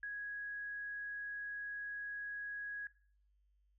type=tone; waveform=sine; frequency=1661.2 Hz; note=G#6; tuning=in tune; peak=-40 dBFS; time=0.03-2.87 s; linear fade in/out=2 ms; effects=noise-tail reverb RT60 0.5 s tail -19 dB re dry + added 50 Hz sine -70 dBFS peak until 3.78 s